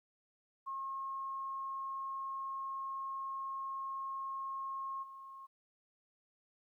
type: tone with level steps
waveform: sine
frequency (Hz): 1079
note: C#6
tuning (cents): -47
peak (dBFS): -38 / -48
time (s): 0.66-5.47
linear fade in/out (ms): 20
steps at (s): 5.02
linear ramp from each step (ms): 20
effects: 13-bit